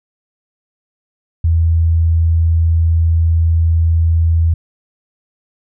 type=tone; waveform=sine; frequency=82.41 Hz; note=E2; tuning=in tune; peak=-9 dBFS; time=1.44-4.54 s; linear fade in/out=5 ms; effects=none